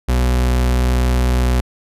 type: tone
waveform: 40% pulse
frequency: 62.1 Hz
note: B1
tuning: 10 cents sharp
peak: -12 dBFS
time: 0.08-1.61 s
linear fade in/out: 10 ms
effects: resampled to 32000 Hz